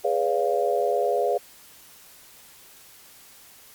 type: chord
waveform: sine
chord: G# diminished seventh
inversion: none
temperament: equal with one note detuned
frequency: 415.3 / 493.9 / 572.9 / 698.5 Hz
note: G#4 / B4 / D5 / F5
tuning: 0 / 0 / -43 / 0 cents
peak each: -26 dBFS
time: 0.04-1.38 s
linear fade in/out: 10 ms
effects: white hiss -50 dBFS RMS until 3.74 s + Opus 48 kbps